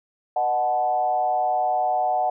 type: tone with frequency modulation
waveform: sine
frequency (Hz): 740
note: F#5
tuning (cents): 0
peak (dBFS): -19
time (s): 0.36-2.3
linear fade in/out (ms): 5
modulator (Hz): 130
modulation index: 0.8
effects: none